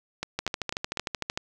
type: two click trains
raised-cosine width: 0.2 ms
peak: -13 / -11 dBFS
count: 4 / 14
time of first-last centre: 0.23-0.973 / 0.39-1.375 s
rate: 4.04 / 13.2 Hz
effects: none